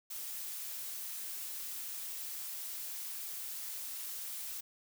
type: noise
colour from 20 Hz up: blue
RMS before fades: -42 dBFS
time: 0.1-4.61 s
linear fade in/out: 10 ms
effects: none